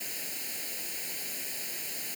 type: noise with comb filter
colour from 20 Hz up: white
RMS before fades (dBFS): -36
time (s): 0-2.15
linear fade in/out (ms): 10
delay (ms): 0.43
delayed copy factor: +0.8
effects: high-pass 200 Hz 12 dB/octave